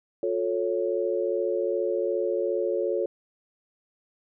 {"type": "chord", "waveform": "sine", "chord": "F augmented", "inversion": "none", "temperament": "equal with one note detuned", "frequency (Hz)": [357.4, 440, 554.4], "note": ["F4", "A4", "C#5"], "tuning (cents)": [40, 0, 0], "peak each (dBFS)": -28, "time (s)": [0.23, 3.06], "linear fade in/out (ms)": 2, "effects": []}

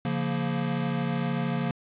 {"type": "chord", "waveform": "square", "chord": "Bb minor", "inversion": "first", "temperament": "equal with one note detuned", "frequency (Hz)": [141.34, 174.61, 233.1], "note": ["Db3", "F3", "Bb3"], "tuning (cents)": [34, 0, 0], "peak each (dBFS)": -31, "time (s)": [0.05, 1.71], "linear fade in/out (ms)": 2, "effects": ["resampled to 8000 Hz", "8-bit"]}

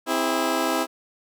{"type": "chord", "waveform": "15% pulse", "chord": "C augmented", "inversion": "none", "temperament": "just", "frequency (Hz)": [261.6, 327, 408.8], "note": ["C4", "E4", "G#4"], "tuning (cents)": [0, -14, -27], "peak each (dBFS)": [-20, -18, -23], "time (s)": [0.06, 0.87], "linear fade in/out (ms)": 50, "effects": []}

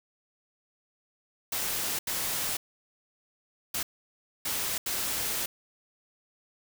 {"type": "noise bursts at uneven times", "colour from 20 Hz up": "white", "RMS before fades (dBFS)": -31, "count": 5, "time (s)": [[1.52, 1.99], [2.07, 2.57], [3.74, 3.83], [4.45, 4.78], [4.86, 5.46]], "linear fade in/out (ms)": 5, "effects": []}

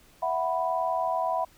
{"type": "chord", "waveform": "sine", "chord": "E suspended second", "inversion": "none", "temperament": "equal", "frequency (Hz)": [659.3, 740, 987.8], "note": ["E5", "F#5", "B5"], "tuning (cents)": [0, 0, 0], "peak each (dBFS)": -29, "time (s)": [0.22, 1.45], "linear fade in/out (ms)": 10, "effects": ["pink hiss -58 dBFS RMS until 1.57 s"]}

